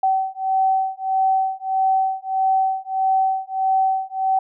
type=beating tone pair; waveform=sine; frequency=764 / 765.6 Hz; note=G5 / G5; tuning=-45 / -41 cents; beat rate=1.6 Hz; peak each=-20 dBFS; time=0.03-4.39 s; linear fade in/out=5 ms; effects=none